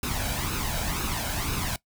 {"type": "noise with flanger", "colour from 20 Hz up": "pink", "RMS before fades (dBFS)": -29, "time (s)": [0.03, 1.76], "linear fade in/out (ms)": 2, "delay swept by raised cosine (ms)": [0.76, 1.31], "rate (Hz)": 2, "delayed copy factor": 0.6, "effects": ["noise-tail reverb RT60 0.1 s tail -20 dB re dry"]}